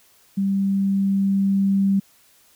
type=tone with level ramp; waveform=sine; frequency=196 Hz; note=G3; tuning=in tune; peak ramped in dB=-18 to -15 dBFS; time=0.37-2 s; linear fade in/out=10 ms; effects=white hiss -56 dBFS RMS until 2.55 s